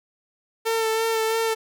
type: tone with vibrato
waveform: sawtooth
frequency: 447.7 Hz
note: A4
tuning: 30 cents sharp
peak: -17 dBFS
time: 0.65-1.55 s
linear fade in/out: 20 ms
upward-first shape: sine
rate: 3 Hz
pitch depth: 22 cents each way
effects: none

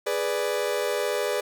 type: chord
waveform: 40% pulse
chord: G# diminished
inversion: none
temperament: equal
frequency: 415.3 / 493.9 / 587.3 Hz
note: G#4 / B4 / D5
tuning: 0 / 0 / 0 cents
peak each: -28 dBFS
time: 0.06-1.41 s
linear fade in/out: 10 ms
effects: none

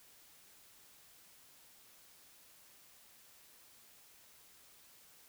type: silence
effects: white hiss -62 dBFS RMS until 5.28 s

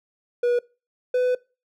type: tone pair in turn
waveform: triangle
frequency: 484.2 / 500.4 Hz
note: B4 / B4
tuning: -34 / +23 cents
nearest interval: minor second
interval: 57 cents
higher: second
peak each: -16 dBFS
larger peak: neither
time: 0.43-0.59 / 1.14-1.35 s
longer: second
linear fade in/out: 5 ms
effects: noise-tail reverb RT60 0.3 s tail -22 dB re dry

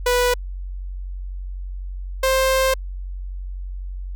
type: tone pair in turn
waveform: sawtooth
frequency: 491.9 / 526.9 Hz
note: B4 / C5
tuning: -7 / +12 cents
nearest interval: minor second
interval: 119 cents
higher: second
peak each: -12 / -12 dBFS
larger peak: neither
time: 0.06-0.34 / 2.23-2.74 s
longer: second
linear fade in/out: 5 ms
effects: added 46 Hz sine -27 dBFS peak until 4.15 s

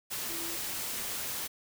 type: tone in noise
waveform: sine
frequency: 334.8 Hz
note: E4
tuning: 27 cents sharp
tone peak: -43 dBFS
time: 0.28-0.57 s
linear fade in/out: 20 ms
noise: white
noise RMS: -36 dBFS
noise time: 0.1-1.48 s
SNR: -10 dB
effects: none

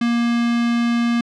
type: tone with notch filter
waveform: square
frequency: 235.8 Hz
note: A#3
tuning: 20 cents sharp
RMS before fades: -18 dBFS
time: 0.01-1.21 s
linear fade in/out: 5 ms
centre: 620 Hz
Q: 1.3
effects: low-pass 4000 Hz 12 dB/octave

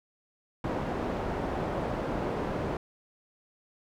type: low-pass noise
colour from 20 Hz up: white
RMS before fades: -32 dBFS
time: 0.64-2.77 s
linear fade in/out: 2 ms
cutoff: 650 Hz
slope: 12 dB/octave
effects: none

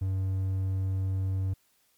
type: tone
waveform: triangle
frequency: 95.2 Hz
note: F#2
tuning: 50 cents sharp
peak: -24 dBFS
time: 0.01-1.54 s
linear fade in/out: 10 ms
effects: white hiss -68 dBFS RMS until 1.97 s + MP3 96 kbps

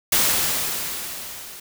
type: noise with level ramp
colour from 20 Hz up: white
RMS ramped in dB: -17 to -39 dBFS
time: 0.12-1.6 s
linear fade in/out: 5 ms
effects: none

